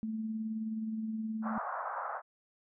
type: tone with tremolo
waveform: sine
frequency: 220 Hz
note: A3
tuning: in tune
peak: -32 dBFS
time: 0.03-1.58 s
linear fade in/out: 0 ms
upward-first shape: sine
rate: 19 Hz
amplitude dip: 35%
type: band-pass noise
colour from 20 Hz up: white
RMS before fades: -38 dBFS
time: 1.42-2.22 s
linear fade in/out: 50 ms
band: 600 to 1400 Hz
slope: 48 dB/octave
effects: none